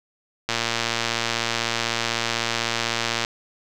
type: click train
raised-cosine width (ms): 0.2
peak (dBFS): -5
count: 321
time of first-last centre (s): 0.49-3.249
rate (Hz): 116
effects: none